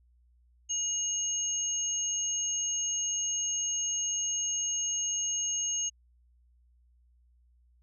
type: tone pair together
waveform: sine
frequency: 2881 / 6501 Hz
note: F#7 / G#8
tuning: -47 / -38 cents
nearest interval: octave + major second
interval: 1409 cents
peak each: -37 / -29 dBFS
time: 0.69-5.9 s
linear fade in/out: 20 ms
effects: added 60 Hz sine -61 dBFS peak until 7.82 s